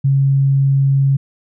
sine tone, 137.1 Hz, C#3, 19 cents flat, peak -10 dBFS, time 0.04-1.17 s, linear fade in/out 10 ms, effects none

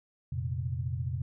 sine chord, F suspended fourth, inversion none, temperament just, 87.31 / 116.41 / 130.96 Hz, F2 / Bb2 / C3, 0 / -2 / +2 cents, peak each -35 / -35 / -34 dBFS, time 0.32-1.22 s, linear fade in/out 5 ms, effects none

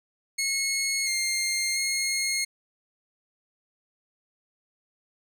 15% pulse tone with pitch steps, 2176 / 2117 / 2151 Hz, C#7 / C7 / C7, -33 / +20 / +47 cents, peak -18 dBFS, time 0.38-2.45 s, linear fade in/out 10 ms, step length 690 ms, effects none

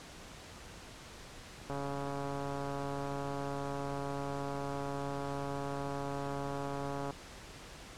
click train, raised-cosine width 1 ms, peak -25 dBFS, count 758, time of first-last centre 1.7-7.107 s, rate 140 Hz, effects pink hiss -50 dBFS RMS until 7.97 s + low-pass 8000 Hz 12 dB/octave

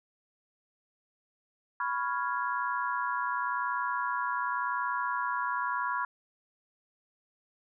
sine chord, C# dominant seventh, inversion third, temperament equal, 987.8 / 1108.7 / 1396.9 / 1661.2 Hz, B5 / C#6 / E#6 / G#6, 0 / 0 / 0 / 0 cents, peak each -32 / -35 / -35 / -37 dBFS, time 1.8-6.05 s, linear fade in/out 2 ms, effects none

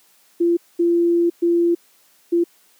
sine tone bursts at uneven times, 342.4 Hz, F4, 34 cents flat, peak -13 dBFS, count 4, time 0.4-0.57 / 0.79-1.3 / 1.42-1.75 / 2.32-2.44 s, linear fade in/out 10 ms, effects white hiss -56 dBFS RMS until 2.79 s + high-pass 200 Hz 12 dB/octave

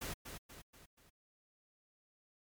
pink noise with echo, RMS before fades -42 dBFS, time 0.01-0.14 s, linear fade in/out 10 ms, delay 240 ms, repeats 4, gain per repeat -6 dB, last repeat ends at 1.1 s, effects MP3 96 kbps

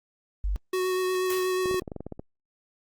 sine tone, 49 Hz, G1, in tune, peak -24 dBFS, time 0.44-0.56 s, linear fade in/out 0 ms
square tone with vibrato, 370 Hz, F#4, in tune, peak -25 dBFS, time 0.73-1.8 s, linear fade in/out 5 ms, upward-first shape sine, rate 8.3 Hz, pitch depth 13 cents each way
white noise with exponential decay, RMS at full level -34 dBFS, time 1.3-1.73 s, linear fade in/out 1 ms, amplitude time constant 92 ms
clicks, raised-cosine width 2 ms, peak -22 dBFS, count 11, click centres 1.658 / 1.712 / 1.744 / 1.821 / 1.878 / 1.918 / 1.963 / 2.006 / 2.066 / 2.123 / 2.195 s
effects Opus 32 kbps

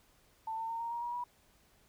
sine tone with pitch steps, 890 / 902.9 / 916.1 / 929.4 / 942.9 / 956.6 / 970.6 Hz, A5 / A5 / A#5 / A#5 / A#5 / A#5 / B5, +20 / +44 / -30 / -5 / +20 / +44 / -30 cents, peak -35 dBFS, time 0.47-1.24 s, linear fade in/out 5 ms, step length 110 ms, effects pink hiss -67 dBFS RMS until 1.88 s

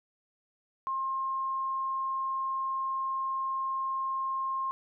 sine tone, 1065 Hz, C6, 30 cents sharp, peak -29 dBFS, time 0.87-4.71 s, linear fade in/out 0 ms, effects none

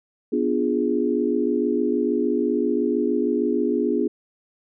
sine chord, B diminished seventh, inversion none, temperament equal, 246.9 / 293.7 / 349.2 / 415.3 Hz, B3 / D4 / F4 / Ab4, 0 / 0 / 0 / 0 cents, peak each -24 / -25 / -25 / -24 dBFS, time 0.32-4.08 s, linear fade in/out 10 ms, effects none

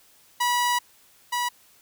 sawtooth tone pair in turn, 973 / 973 Hz, B5 / B5, -26 / -26 cents, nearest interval unison, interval 0 cents, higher neither, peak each -17 / -20 dBFS, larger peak first, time 0.4-0.79 / 1.32-1.49 s, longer first, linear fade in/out 10 ms, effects white hiss -57 dBFS RMS until 1.81 s

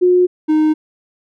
sine / triangle tone pair in turn, 360.6 / 309.4 Hz, F#4 / D#4, -45 / -10 cents, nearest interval minor third, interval 265 cents, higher first, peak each -8 dBFS, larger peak neither, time 0.01-0.27 / 0.48-0.74 s, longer neither, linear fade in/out 20 ms, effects none

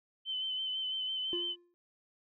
sine tone with vibrato, 3060 Hz, G7, 42 cents flat, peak -33 dBFS, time 0.25-1.56 s, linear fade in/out 50 ms, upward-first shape sine, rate 6 Hz, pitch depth 28 cents each way
triangle tone with exponential decay, 349.2 Hz, F4, in tune, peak -31 dBFS, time 1.33-1.74 s, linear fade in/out 0 ms, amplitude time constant 87 ms
effects none

